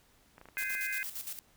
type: clicks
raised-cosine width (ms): 0.5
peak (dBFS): -36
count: 7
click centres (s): 0.381 / 0.414 / 0.456 / 0.487 / 0.625 / 0.706 / 0.751
type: chord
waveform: sine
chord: Ab major seventh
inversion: third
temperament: just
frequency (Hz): 1557.4 / 1661.2 / 2077 / 2492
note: G6 / Ab6 / C7 / Eb7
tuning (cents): -12 / 0 / -13 / +2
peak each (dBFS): -39 / -40 / -37 / -39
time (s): 0.57-1.03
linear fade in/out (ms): 0
type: noise with tremolo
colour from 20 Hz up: blue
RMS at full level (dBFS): -39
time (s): 0.58-1.39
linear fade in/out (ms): 0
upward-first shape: square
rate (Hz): 8.7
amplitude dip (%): 65
effects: pink hiss -65 dBFS RMS until 1.56 s